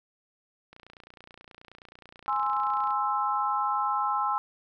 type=click train; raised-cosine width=0.3 ms; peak=-32 dBFS; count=65; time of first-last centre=0.73-2.907 s; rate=29.4 Hz
type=chord; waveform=sine; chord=Ab augmented; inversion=none; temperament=equal; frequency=830.6 / 1046.5 / 1318.5 Hz; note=Ab5 / C6 / E6; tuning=0 / 0 / 0 cents; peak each=-29 dBFS; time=2.28-4.38 s; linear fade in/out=0 ms
effects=none